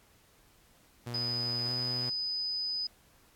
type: tone with pitch glide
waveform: sawtooth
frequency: 120 to 123.73 Hz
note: B2 to B2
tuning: -49 to +4 cents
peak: -33 dBFS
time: 1.06-2.1 s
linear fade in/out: 10 ms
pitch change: +53 cents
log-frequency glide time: 1.65-1.71 s
type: tone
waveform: sine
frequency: 4994 Hz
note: D#8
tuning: 6 cents sharp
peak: -31 dBFS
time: 1.14-2.87 s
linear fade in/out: 5 ms
effects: pink hiss -63 dBFS RMS until 3.35 s + AAC 64 kbps